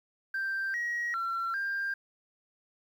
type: tone with pitch steps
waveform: sine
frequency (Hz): 1571 / 1900 / 1357 / 1594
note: G6 / A#6 / E6 / G6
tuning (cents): +3 / +33 / +50 / +28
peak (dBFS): -28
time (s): 0.34-1.94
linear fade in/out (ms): 5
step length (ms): 400
effects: tanh soft clip ceiling -27 dBFS + 10-bit